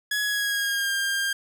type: tone with pitch glide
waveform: sawtooth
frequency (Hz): 1682 to 1602.3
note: G#6 to G6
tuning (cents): +22 to +37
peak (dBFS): -20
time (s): 0.11-1.33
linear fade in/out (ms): 5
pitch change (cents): -85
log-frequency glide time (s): 0.22-0.92
effects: none